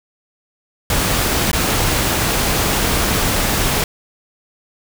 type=noise with dropouts; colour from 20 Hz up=pink; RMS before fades=-17 dBFS; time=0.9-3.84 s; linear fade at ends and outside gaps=2 ms; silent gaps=1.515-1.53 s; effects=none